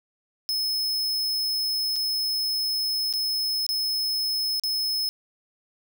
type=tone with dropouts; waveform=45% pulse; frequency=5190 Hz; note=E8; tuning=28 cents flat; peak=-24 dBFS; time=0.49-5.09 s; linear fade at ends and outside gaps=0 ms; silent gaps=1.958-1.963 / 3.127-3.137 / 3.665-3.69 / 4.597-4.636 s; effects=11-bit